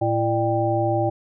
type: harmonic tone with a mistuned harmonic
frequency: 112.6 Hz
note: A2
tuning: 40 cents sharp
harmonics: 1 / 3 / 5 / 7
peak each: -24 / -24 / -24 / -24 dBFS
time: 0.01-1.1 s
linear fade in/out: 10 ms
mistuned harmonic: 5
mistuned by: +96 cents
effects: none